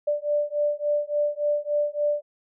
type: beating tone pair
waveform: sine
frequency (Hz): 587.3 / 590.8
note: D5 / D5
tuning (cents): 0 / +10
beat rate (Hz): 3.5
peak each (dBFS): -25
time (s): 0.07-2.22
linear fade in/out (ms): 10
effects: none